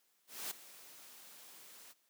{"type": "noise with ADSR envelope", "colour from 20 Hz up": "white", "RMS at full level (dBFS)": -40, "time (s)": [0.27, 1.94], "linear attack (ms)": 240, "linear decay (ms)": 7, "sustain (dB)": -16, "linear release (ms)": 33, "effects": ["white hiss -75 dBFS RMS until 2.09 s", "high-pass 200 Hz 12 dB/octave"]}